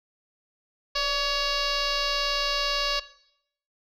sine tone with frequency modulation, 2794 Hz, F7, in tune, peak -22 dBFS, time 0.95-3 s, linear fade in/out 10 ms, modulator 553 Hz, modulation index 4.3, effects noise-tail reverb RT60 0.7 s tail -17 dB re dry + tanh soft clip ceiling -19 dBFS

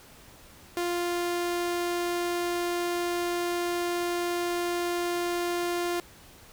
sawtooth tone, 349.2 Hz, F4, in tune, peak -23 dBFS, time 0.77-6 s, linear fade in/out 0 ms, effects pink hiss -52 dBFS RMS until 6.52 s

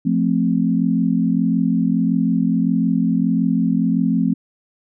sine chord, F major, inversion none, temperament equal, 174.61 / 220 / 261.6 Hz, F3 / A3 / C4, 0 / 0 / 0 cents, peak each -19 dBFS, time 0.05-4.34 s, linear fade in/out 10 ms, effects none

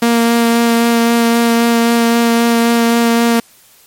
sawtooth tone with vibrato, 233.1 Hz, A#3, in tune, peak -5 dBFS, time 0.02-3.4 s, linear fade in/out 5 ms, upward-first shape sine, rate 3.8 Hz, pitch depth 11 cents each way, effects white hiss -46 dBFS RMS until 3.86 s + MP3 64 kbps

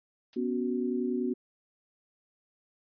blue noise with exponential decay, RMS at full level -41 dBFS, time 0.33-0.4 s, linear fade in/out 1 ms, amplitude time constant 15 ms
sine chord, B suspended second, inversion none, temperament equal, 246.9 / 277.2 / 370 Hz, B3 / C#4 / F#4, 0 / 0 / 0 cents, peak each -30 / -35 / -32 dBFS, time 0.36-1.34 s, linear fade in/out 10 ms
effects resampled to 11025 Hz

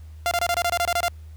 sawtooth tone bursts, 695 Hz, F5, 9 cents flat, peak -16 dBFS, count 11, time 0.26-1.082 s, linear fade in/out 0 ms, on 52 ms, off 25 ms, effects added 78 Hz sine -38 dBFS peak until 1.36 s + pink hiss -60 dBFS RMS until 1.36 s

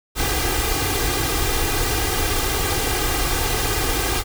pink noise with comb filter, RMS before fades -21 dBFS, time 0.15-4.24 s, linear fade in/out 50 ms, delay 2.5 ms, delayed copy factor +0.8, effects none

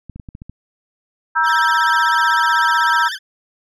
clicks, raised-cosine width 5 ms, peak -21 dBFS, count 7, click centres 0.097 / 0.16 / 0.198 / 0.288 / 0.351 / 0.419 / 0.496 s
sine chord, E diminished, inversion second, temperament just, 949.3 / 1318.5 / 1582.2 Hz, Bb5 / E6 / G6, +31 / 0 / +16 cents, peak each -17 dBFS, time 1.35-3.09 s, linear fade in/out 20 ms
20% pulse tone with vibrato, 1661.2 Hz, G#6, in tune, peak -18 dBFS, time 1.43-3.19 s, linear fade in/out 50 ms, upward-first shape sine, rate 16 Hz, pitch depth 170 cents each way
effects low-pass 9000 Hz 12 dB/octave

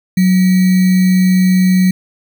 sine tone with sample-and-hold, 184.8 Hz, F#3, 2 cents flat, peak -7 dBFS, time 0.17-1.91 s, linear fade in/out 5 ms, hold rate 2100 Hz, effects none

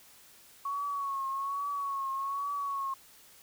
sine tone with vibrato, 1109 Hz, C#6, in tune, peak -31 dBFS, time 0.65-2.94 s, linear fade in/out 5 ms, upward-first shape triangle, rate 1.2 Hz, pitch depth 58 cents each way, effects white hiss -57 dBFS RMS until 3.42 s

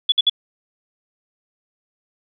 sine tone bursts, 3423 Hz, A7, 48 cents flat, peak -11 dBFS, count 3, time 0.09-0.297 s, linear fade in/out 5 ms, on 31 ms, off 57 ms, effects none

